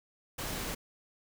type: noise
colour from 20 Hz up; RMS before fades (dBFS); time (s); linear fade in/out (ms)
pink; -37; 0.38-0.75; 10
effects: none